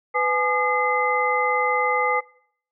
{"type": "tone cluster", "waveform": "sine", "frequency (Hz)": [500, 842, 1217, 2054], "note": ["B4", "G#5", "D#6", "C7"], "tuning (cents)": [21, 24, -39, -33], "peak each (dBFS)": -24, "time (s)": [0.14, 2.21], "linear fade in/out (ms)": 20, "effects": ["noise-tail reverb RT60 0.6 s tail -21 dB re dry"]}